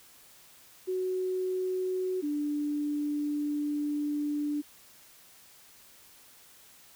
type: tone pair in turn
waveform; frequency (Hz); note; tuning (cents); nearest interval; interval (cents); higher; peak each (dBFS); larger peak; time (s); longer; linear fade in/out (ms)
sine; 370.7 / 294.2; F#4 / D4; +3 / +3; major third; 400; first; -28; neither; 0.87-2.22 / 2.22-4.62; second; 20
effects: white hiss -56 dBFS RMS until 6.95 s